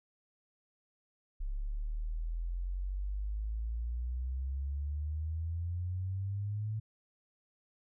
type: exponential sweep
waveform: sine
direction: up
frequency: 34 to 110 Hz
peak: -33 dBFS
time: 1.4-6.8 s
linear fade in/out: 10 ms
effects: none